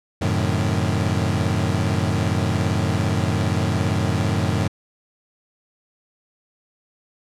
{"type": "chord", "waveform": "30% pulse", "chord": "F# diminished seventh", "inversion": "none", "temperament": "equal", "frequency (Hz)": [92.5, 110, 130.81, 155.56], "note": ["F#2", "A2", "C3", "Eb3"], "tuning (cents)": [0, 0, 0, 0], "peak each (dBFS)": [-20, -21, -25, -23], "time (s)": [0.21, 4.68], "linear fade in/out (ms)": 10, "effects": ["low-pass 9000 Hz 12 dB/octave"]}